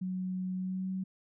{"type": "tone with pitch glide", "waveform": "sine", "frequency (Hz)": [185, 188.34], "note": ["F#3", "F#3"], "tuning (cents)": [0, 31], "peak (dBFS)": -32, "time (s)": [0.01, 1.04], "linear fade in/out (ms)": 10, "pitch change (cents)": 31, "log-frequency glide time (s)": [0.55, 0.9], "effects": []}